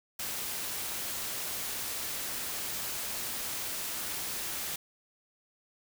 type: noise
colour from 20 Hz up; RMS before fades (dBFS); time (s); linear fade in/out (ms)
white; -36; 0.19-4.76; 5
effects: none

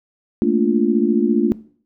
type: chord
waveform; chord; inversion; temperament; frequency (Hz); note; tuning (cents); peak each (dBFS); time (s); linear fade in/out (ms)
sine; Bb major seventh; third; just; 218.5 / 233.1 / 291.4 / 349.6; A3 / Bb3 / D4 / F4; -12 / 0 / -13 / +2; -19; 0.42-1.52; 0
effects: noise-tail reverb RT60 0.5 s tail -19 dB re dry

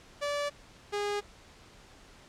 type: tone pair in turn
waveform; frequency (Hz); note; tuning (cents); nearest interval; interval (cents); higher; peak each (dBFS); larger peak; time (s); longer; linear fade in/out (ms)
sawtooth; 579 / 410.2; D5 / G#4; -25 / -21; tritone; 596; first; -26; neither; 0.21-0.5 / 0.92-1.21; neither; 20
effects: pink hiss -55 dBFS RMS until 2.28 s + low-pass 7000 Hz 12 dB/octave

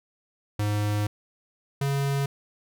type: tone pair in turn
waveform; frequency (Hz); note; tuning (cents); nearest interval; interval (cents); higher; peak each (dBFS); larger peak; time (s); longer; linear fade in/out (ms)
square; 104.3 / 139.22; G#2 / C#3; +8 / +8; perfect fourth; 500; second; -24; neither; 0.59-1.07 / 1.81-2.26; first; 5
effects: none

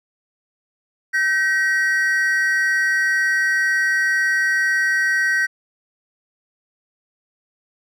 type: tone pair together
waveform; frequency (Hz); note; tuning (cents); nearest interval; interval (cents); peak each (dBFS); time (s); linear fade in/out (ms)
triangle; 1542 / 1900; G6 / A#6; -29 / +33; major third; 362; -17; 1.13-5.47; 20
effects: none

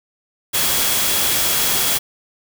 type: tone in noise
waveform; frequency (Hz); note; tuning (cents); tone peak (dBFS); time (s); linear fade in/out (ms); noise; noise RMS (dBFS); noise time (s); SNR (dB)
sine; 3322; G#7; 0; -27; 0.53-1.99; 20; white; -18; 0.53-1.99; -12
effects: none

